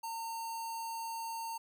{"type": "tone with notch filter", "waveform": "square", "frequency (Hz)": 912, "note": "A#5", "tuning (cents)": -38, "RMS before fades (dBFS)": -40, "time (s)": [0.03, 1.58], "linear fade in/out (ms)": 10, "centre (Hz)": 2000, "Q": 0.58, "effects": []}